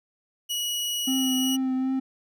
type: tone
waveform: sawtooth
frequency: 2916 Hz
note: F#7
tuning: 26 cents flat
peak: -23 dBFS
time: 0.49-1.57 s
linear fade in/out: 20 ms
type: tone with vibrato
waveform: triangle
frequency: 261.6 Hz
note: C4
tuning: in tune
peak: -21 dBFS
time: 1.07-2 s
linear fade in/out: 10 ms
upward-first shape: triangle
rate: 2.6 Hz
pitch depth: 22 cents each way
effects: none